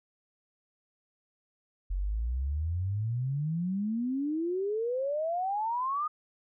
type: exponential sweep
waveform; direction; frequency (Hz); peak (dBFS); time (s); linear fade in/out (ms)
sine; up; 44.02 to 1249; -28; 1.9-6.08; 10
effects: none